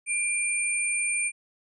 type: tone pair together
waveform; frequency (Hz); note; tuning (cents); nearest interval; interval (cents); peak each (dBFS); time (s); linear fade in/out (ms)
sine; 2380 / 8986; D7 / C#9; +22 / +23; octave + major seventh; 2301; -27; 0.06-1.32; 50
effects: none